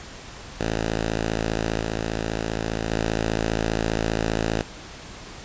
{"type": "tone with level steps", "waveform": "5% pulse", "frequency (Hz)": 55, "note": "A1", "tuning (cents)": 0, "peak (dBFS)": [-12, -14, -11], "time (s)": [0.59, 4.63], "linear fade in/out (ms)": 20, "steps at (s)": [1.8, 2.9], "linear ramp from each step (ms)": 5, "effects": ["pink hiss -40 dBFS RMS until 5.44 s", "resampled to 16000 Hz"]}